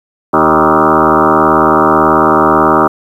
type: tone with frequency modulation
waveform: sine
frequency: 784 Hz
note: G5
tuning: in tune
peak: -5 dBFS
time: 0.33-2.88 s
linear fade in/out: 10 ms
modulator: 78.3 Hz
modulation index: 7.1
effects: 7-bit